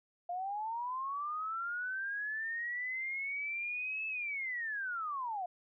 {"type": "linear two-way sweep", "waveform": "sine", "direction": "up then down", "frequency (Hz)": [692, 2621, 692], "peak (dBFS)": -35, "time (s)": [0.29, 5.46], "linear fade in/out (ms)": 5, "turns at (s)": 4.07, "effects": []}